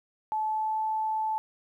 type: tone with pitch glide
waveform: sine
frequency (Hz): 866 to 872.5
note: A5 to A5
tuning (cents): -28 to -15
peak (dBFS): -26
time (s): 0.32-1.38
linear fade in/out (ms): 0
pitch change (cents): +13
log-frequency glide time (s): 0.45-0.81
effects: 11-bit